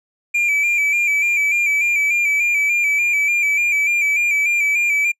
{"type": "tone with vibrato", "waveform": "triangle", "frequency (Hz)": 2349, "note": "D7", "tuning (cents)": 0, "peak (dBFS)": -13, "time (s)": [0.34, 5.12], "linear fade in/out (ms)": 10, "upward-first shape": "square", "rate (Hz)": 3.4, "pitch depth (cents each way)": 37, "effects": ["noise-tail reverb RT60 0.1 s tail -26 dB re dry", "resampled to 32000 Hz"]}